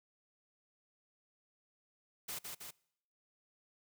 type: noise with echo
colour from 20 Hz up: white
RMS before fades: -42 dBFS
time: 2.28-2.39 s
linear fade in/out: 10 ms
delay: 160 ms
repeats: 2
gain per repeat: -3 dB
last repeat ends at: 2.71 s
effects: noise-tail reverb RT60 0.7 s tail -24 dB re dry